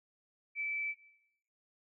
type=tone with frequency modulation; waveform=sine; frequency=2314 Hz; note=D7; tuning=26 cents flat; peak=-33 dBFS; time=0.55-0.95 s; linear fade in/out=50 ms; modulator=112 Hz; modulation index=0.22; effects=noise-tail reverb RT60 0.8 s tail -18 dB re dry